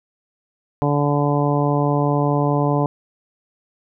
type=harmonic tone; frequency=144.8 Hz; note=D3; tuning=24 cents flat; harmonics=1 / 2 / 3 / 4 / 5 / 6 / 7; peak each=-19 / -22 / -24 / -25 / -26 / -27 / -27 dBFS; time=0.82-2.86 s; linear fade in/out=0 ms; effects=none